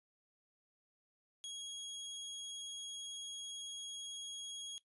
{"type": "tone", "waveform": "sawtooth", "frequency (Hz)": 3303, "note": "G#7", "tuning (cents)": -10, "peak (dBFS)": -40, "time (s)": [1.44, 4.78], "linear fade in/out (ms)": 0, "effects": ["noise-tail reverb RT60 0.1 s tail -17 dB re dry", "resampled to 24000 Hz"]}